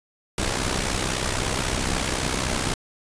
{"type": "noise with amplitude modulation", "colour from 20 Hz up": "pink", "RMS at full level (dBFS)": -22, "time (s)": [0.38, 2.74], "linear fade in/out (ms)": 2, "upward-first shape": "sine", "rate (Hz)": 63.8, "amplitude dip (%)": 65, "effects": ["resampled to 22050 Hz"]}